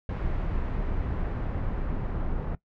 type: noise with low-pass filter sweep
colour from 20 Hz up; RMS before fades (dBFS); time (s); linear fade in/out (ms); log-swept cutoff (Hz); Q
brown; -29; 0.09-2.55; 2; 2100 to 1400; 0.85
effects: noise-tail reverb RT60 0.1 s tail -19 dB re dry